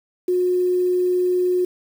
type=tone with quantisation; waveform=sine; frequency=361.6 Hz; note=F#4; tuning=40 cents flat; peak=-16 dBFS; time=0.28-1.65 s; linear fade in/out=5 ms; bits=7; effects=none